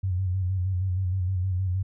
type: tone with vibrato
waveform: sine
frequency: 92.7 Hz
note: F#2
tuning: 4 cents sharp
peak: -23 dBFS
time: 0.03-1.83 s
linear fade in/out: 10 ms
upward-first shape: square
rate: 6.4 Hz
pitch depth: 49 cents each way
effects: none